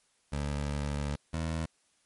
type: tone pair in turn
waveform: 20% pulse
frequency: 72.2 / 80.82 Hz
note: D2 / E2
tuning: -29 / -34 cents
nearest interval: major second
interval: 195 cents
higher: second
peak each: -26 dBFS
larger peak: neither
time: 0.32-1.16 / 1.33-1.66 s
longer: first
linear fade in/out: 10 ms
effects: white hiss -70 dBFS RMS until 2.05 s + MP3 48 kbps